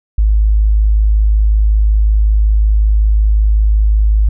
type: tone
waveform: sine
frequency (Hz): 52.7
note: G#1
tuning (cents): +26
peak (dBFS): -7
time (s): 0.18-4.29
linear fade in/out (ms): 5
effects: none